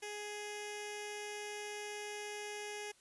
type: tone with notch filter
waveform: 10% pulse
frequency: 416.5 Hz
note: G#4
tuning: 5 cents sharp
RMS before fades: -44 dBFS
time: 0.02-2.92 s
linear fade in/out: 10 ms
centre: 1200 Hz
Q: 1.1
effects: white hiss -67 dBFS RMS until 3 s + resampled to 24000 Hz